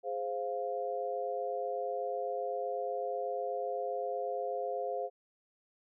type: chord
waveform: sine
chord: F minor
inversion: first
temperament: equal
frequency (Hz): 415.3 / 523.3 / 698.5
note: Ab4 / C5 / F5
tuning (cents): 0 / 0 / 0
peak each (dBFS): -39 / -36 / -37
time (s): 0.03-5.1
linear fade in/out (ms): 50
effects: none